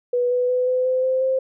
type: tone with pitch steps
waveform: sine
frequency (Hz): 490 / 495.7 / 501.5 / 507.3 / 513.2 / 519.1 / 525.2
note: B4 / B4 / B4 / B4 / C5 / C5 / C5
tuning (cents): -14 / +6 / +26 / +46 / -34 / -14 / +6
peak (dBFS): -17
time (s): 0.13-1.39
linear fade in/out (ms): 5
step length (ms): 180
effects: none